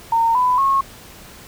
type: tone with pitch steps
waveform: sine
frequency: 916 / 998.9 / 1089.3 Hz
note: A#5 / B5 / C#6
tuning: -31 / +19 / -31 cents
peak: -13 dBFS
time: 0.12-0.81 s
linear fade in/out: 5 ms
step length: 230 ms
effects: pink hiss -41 dBFS RMS until 1.47 s